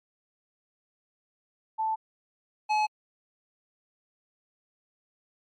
sine / square tone pair in turn, 880 / 852.5 Hz, A5 / G#5, 0 / +45 cents, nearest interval minor second, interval 55 cents, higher first, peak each -25 / -23 dBFS, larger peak second, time 1.78-1.96 / 2.69-2.87 s, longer neither, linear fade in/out 20 ms, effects low-pass 4000 Hz 12 dB/octave + MP3 64 kbps

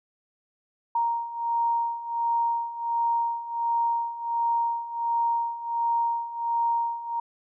sine beating tone pair, 932.3 / 933.7 Hz, A#5 / A#5, 0 / +3 cents, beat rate 1.4 Hz, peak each -29 / -25 dBFS, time 0.95-7.2 s, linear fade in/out 5 ms, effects none

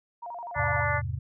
sine tone with vibrato, 813 Hz, G#5, 37 cents flat, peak -35 dBFS, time 0.22-0.84 s, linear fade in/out 10 ms, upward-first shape square, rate 12 Hz, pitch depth 260 cents each way
harmonic tone, 292.5 Hz, D4, 7 cents flat, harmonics 2 / 3 / 4 / 5 / 6 / 7, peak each -32 / -32 / -32 / -32 / -32 / -32 dBFS, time 0.54-1.02 s, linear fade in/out 50 ms
sine chord, E augmented, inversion none, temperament just, 82.41 / 103.01 / 128.76 Hz, E2 / G#2 / B#2, 0 / -14 / -27 cents, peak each -33 dBFS, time 0.56-1.19 s, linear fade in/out 10 ms
effects none

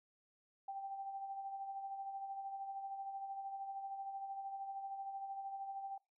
sine tone with tremolo, 784 Hz, G5, in tune, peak -40 dBFS, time 0.68-5.98 s, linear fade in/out 5 ms, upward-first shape sine, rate 13 Hz, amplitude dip 45%, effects noise-tail reverb RT60 0.3 s tail -23 dB re dry

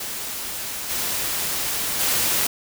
white noise with level steps, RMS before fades -30 / -25 / -21 dBFS, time 0-2.47 s, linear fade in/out 5 ms, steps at 0.89 / 1.99 s, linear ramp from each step 20 ms, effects none

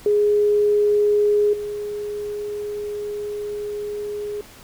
sine tone with level steps, 415.3 Hz, G#4, in tune, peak -14 / -25 dBFS, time 0.06-4.41 s, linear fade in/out 2 ms, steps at 1.53 s, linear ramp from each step 5 ms, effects pink hiss -45 dBFS RMS until 4.63 s

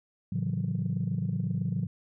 sine chord, F# minor seventh, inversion first, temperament just, 111 / 138.75 / 166.5 / 185 Hz, A2 / C#3 / E3 / F#3, +16 / +2 / +18 / 0 cents, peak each -32 dBFS, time 0.32-1.87 s, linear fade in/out 5 ms, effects tanh soft clip ceiling -20 dBFS

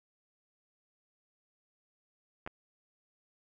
clicks, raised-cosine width 0.5 ms, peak -25 / -26 dBFS, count 2, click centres 2.464 / 2.475 s, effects none

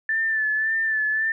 sine tone with vibrato, 1760 Hz, A6, in tune, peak -20 dBFS, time 0.09-1.32 s, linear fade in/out 2 ms, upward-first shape sine, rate 1.8 Hz, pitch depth 38 cents each way, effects none

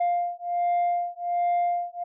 sine beating tone pair, 700 / 701.3 Hz, F5 / F5, +4 / +7 cents, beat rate 1.3 Hz, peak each -24 dBFS, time 0-2.04 s, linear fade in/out 10 ms, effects tanh soft clip ceiling -19 dBFS

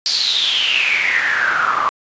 pink noise with band-pass filter sweep, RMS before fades -17 dBFS, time 0.06-1.89 s, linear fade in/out 0 ms, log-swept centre 4700 to 1100 Hz, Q 9.2, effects resampled to 16000 Hz

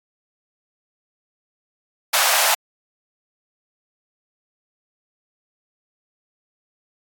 pink high-pass noise, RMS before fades -17 dBFS, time 2.13-2.55 s, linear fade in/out 10 ms, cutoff 600 Hz, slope 48 dB/octave, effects AAC 64 kbps

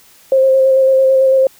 sine tone with vibrato, 530 Hz, C5, 22 cents sharp, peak -7 dBFS, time 0.32-1.47 s, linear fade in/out 2 ms, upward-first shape square, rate 9 Hz, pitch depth 13 cents each way, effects white hiss -46 dBFS RMS until 1.59 s

